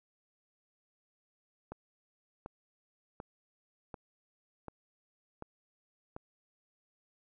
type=click train; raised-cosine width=1 ms; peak=-28 dBFS; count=7; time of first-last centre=1.72-6.164 s; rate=1.35 Hz; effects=none